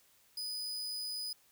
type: tone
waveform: 40% pulse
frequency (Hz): 4978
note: D#8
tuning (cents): 0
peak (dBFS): -36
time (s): 0.37-1.33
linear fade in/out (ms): 5
effects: white hiss -67 dBFS RMS until 1.51 s